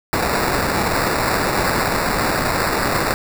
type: noise with sample-and-hold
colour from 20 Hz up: violet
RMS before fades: -19 dBFS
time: 0.13-3.14 s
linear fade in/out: 0 ms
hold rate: 3150 Hz
effects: none